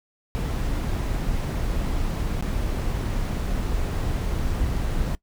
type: noise with dropouts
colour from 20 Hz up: brown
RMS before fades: -25 dBFS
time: 0.35-5.15 s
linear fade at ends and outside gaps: 0 ms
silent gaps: 2.409-2.425 s
effects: noise-tail reverb RT60 0.1 s tail -21 dB re dry